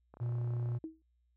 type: click train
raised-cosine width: 1 ms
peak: -38 dBFS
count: 21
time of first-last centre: 0.14-0.75 s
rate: 32.8 Hz
type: tone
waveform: triangle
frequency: 119.7 Hz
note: A#2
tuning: 46 cents sharp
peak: -30 dBFS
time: 0.2-0.79 s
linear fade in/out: 20 ms
type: tone with exponential decay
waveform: sine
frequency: 319.7 Hz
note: D#4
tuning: 47 cents sharp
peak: -35 dBFS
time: 0.84-1.02 s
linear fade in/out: 1 ms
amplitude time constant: 37 ms
effects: added 60 Hz sine -70 dBFS peak until 1.36 s